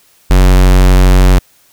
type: tone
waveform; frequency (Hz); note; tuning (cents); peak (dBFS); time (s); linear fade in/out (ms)
square; 46.25; F#1; 0; -4; 0.3-1.39; 10
effects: white hiss -49 dBFS RMS until 1.72 s